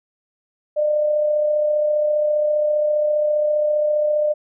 sine tone with amplitude modulation, 601 Hz, D5, 40 cents sharp, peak -14 dBFS, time 0.76-4.34 s, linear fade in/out 20 ms, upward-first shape sine, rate 35 Hz, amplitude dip 35%, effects none

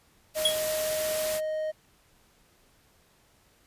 white noise, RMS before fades -33 dBFS, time 0.34-1.41 s, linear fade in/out 50 ms
triangle tone, 622.3 Hz, D#5, in tune, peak -26 dBFS, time 0.35-1.72 s, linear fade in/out 20 ms
square tone with exponential decay, 3322 Hz, G#7, in tune, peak -18 dBFS, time 0.45-0.6 s, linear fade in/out 5 ms, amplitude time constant 31 ms
effects pink hiss -63 dBFS RMS until 3.66 s + resampled to 32000 Hz

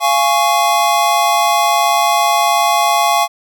square chord, Db major, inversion first, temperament just, 693 / 831.5 / 1108.7 Hz, F5 / Ab5 / Db6, -14 / +2 / 0 cents, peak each -16 dBFS, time 0-3.28 s, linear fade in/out 50 ms, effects none

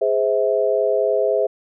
sine chord, Ab augmented, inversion none, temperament just, 415.3 / 519.1 / 648.9 Hz, Ab4 / C5 / E5, 0 / -14 / -27 cents, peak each -20 dBFS, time 0.01-1.47 s, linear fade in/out 10 ms, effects none

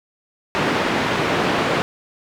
pink band-pass noise, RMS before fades -20 dBFS, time 0.55-1.82 s, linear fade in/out 0 ms, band 190 to 2600 Hz, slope 12 dB/octave, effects none

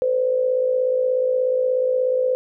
sine tone with amplitude modulation, 510 Hz, C5, 44 cents flat, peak -14 dBFS, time 0.02-2.35 s, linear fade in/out 0 ms, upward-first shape sine, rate 56.7 Hz, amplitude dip 60%, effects none

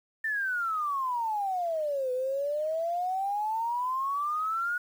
sine exponential two-way sweep, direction down then up, 1804 to 499.7 to 1460 Hz, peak -27 dBFS, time 0.24-4.78 s, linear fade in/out 5 ms, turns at 2.12 s, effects 9-bit

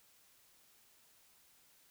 silence, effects white hiss -67 dBFS RMS until 1.9 s

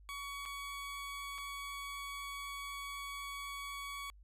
20% pulse tone with dropouts, 1126 Hz, C#6, 27 cents sharp, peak -37 dBFS, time 0.09-4.1 s, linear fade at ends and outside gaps 0 ms, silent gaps 0.454-0.459 / 1.381-1.384 s, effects added 50 Hz sine -56 dBFS peak until 4.23 s + resampled to 32000 Hz

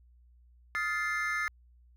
triangle chord, F dominant seventh, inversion third, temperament just, 1257.2 / 1396.9 / 1746.1 / 2095 Hz, Eb6 / F6 / A6 / C7, +18 / 0 / -14 / +2 cents, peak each -35 / -36 / -32 / -32 dBFS, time 0.75-1.48 s, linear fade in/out 0 ms, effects added 60 Hz sine -57 dBFS peak until 1.96 s

